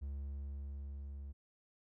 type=tone with level ramp; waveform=triangle; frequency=69.9 Hz; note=C#2; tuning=15 cents sharp; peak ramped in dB=-37 to -42 dBFS; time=0.01-1.33 s; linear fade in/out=20 ms; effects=none